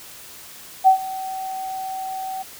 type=tone with ADSR envelope; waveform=sine; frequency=761 Hz; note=F#5; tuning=48 cents sharp; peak=-7 dBFS; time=0.84-2.43 s; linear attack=33 ms; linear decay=100 ms; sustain=-19 dB; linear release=14 ms; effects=white hiss -41 dBFS RMS until 2.59 s